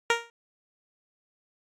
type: tone with exponential decay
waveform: 10% pulse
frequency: 466.7 Hz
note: A#4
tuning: 2 cents sharp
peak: -9 dBFS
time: 0.1-0.3 s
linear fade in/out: 1 ms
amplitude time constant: 43 ms
effects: low-pass 6000 Hz 12 dB/octave + AAC 48 kbps